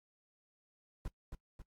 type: noise with echo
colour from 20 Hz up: brown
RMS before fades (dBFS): -39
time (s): 1.05-1.08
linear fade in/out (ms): 2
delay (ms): 270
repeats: 2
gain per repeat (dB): -5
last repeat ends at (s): 1.62
effects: noise-tail reverb RT60 0.1 s tail -23 dB re dry + AAC 64 kbps